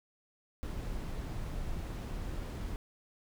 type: noise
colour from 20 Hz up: brown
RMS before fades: -38 dBFS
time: 0.63-2.76 s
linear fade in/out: 0 ms
effects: none